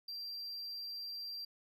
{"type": "tone", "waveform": "triangle", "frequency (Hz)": 4721, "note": "D8", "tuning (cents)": 8, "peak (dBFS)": -40, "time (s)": [0.08, 1.45], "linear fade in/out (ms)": 5, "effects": []}